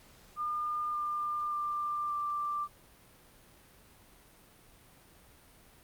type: tone with pitch steps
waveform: sine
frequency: 1208 / 1198.3 / 1188.6 / 1179 Hz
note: D6 / D6 / D6 / D6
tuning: +48 / +34 / +20 / +6 cents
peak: -31 dBFS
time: 0.36-2.68 s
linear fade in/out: 50 ms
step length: 580 ms
effects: pink hiss -59 dBFS RMS until 5.83 s + Opus 48 kbps